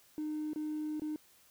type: tone with dropouts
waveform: triangle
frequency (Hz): 305.5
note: D#4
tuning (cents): -32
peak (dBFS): -31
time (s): 0.18-1.16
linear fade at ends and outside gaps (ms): 1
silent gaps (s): 0.533-0.56 / 0.997-1.019
effects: tanh soft clip ceiling -31 dBFS + white hiss -64 dBFS RMS until 1.5 s